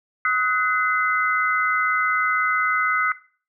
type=tone cluster; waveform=sine; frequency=1268 / 1488 / 2046 Hz; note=D#6 / F#6 / C7; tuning=+32 / +9 / -39 cents; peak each=-21 / -22 / -22 dBFS; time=0.25-3.12 s; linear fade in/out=2 ms; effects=noise-tail reverb RT60 0.4 s tail -17 dB re dry